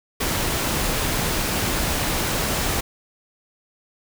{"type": "noise", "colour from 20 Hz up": "pink", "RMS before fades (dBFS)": -23, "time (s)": [0.2, 2.81], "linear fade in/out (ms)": 10, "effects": []}